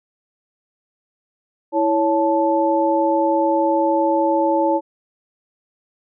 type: tone cluster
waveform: sine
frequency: 328.8 / 558 / 875 Hz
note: E4 / C#5 / A5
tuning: -4 / +11 / -10 cents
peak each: -19 dBFS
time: 1.72-4.81 s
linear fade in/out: 50 ms
effects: none